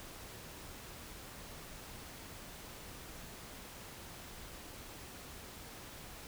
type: silence
effects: pink hiss -50 dBFS RMS until 6.27 s